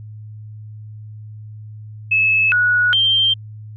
sine tone with pitch steps, 2598 / 1463 / 3154 Hz, E7 / F#6 / G7, -26 / -20 / +10 cents, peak -12 dBFS, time 2.11-3.34 s, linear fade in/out 10 ms, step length 410 ms, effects added 107 Hz sine -32 dBFS peak until 3.76 s

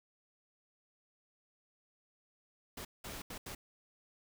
pink noise bursts at uneven times, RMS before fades -45 dBFS, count 4, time 2.77-2.85 / 3.04-3.22 / 3.3-3.38 / 3.46-3.55 s, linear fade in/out 5 ms, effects none

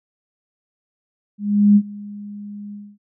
sine tone with ADSR envelope, 205.3 Hz, G#3, 20 cents flat, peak -7 dBFS, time 1.38-2.98 s, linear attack 380 ms, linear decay 60 ms, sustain -23 dB, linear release 250 ms, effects none

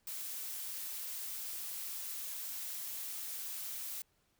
blue noise, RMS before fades -42 dBFS, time 0.07-4.02 s, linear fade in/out 2 ms, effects pink hiss -75 dBFS RMS until 4.39 s

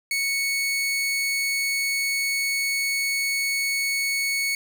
sawtooth tone, 2215 Hz, C#7, 2 cents flat, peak -19 dBFS, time 0.11-4.55 s, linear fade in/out 2 ms, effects none

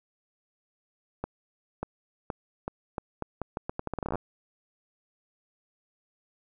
accelerating click train, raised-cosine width 1 ms, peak -17 dBFS, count 21, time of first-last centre 1.24-4.156 s, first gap 590 ms, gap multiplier 0.8, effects none

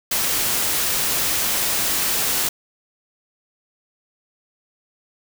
white noise, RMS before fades -21 dBFS, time 0.11-2.49 s, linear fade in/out 5 ms, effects none

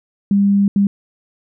sine tone bursts at uneven times, 200 Hz, G3, 35 cents sharp, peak -10 dBFS, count 2, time 0.31-0.68 / 0.76-0.87 s, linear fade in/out 2 ms, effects none

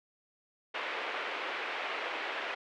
white band-pass noise, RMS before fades -37 dBFS, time 0.74-2.55 s, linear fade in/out 10 ms, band 360 to 2700 Hz, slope 24 dB/octave, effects none

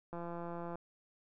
click train, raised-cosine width 1 ms, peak -30 dBFS, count 108, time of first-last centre 0.13-0.756 s, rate 171 Hz, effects none

